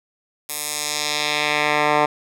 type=tone with band-pass filter sweep; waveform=10% pulse; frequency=149.3 Hz; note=D3; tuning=29 cents sharp; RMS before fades=-21 dBFS; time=0.49-2.06 s; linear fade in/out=5 ms; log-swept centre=12000 to 1100 Hz; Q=1.1; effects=none